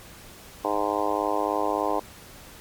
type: harmonic tone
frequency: 103.5 Hz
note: G#2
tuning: 5 cents flat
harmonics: 3 / 4 / 5 / 6 / 7 / 8 / 9 / 10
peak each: -31 / -31 / -31 / -31 / -31 / -31 / -31 / -31 dBFS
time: 0.64-2 s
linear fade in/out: 10 ms
effects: pink hiss -46 dBFS RMS until 2.6 s + MP3 96 kbps